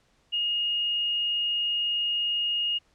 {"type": "tone", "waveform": "sine", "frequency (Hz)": 2857, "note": "F7", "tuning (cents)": 39, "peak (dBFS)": -24, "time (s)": [0.32, 2.79], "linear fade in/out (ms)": 20, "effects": ["pink hiss -66 dBFS RMS until 2.94 s", "low-pass 7000 Hz 12 dB/octave"]}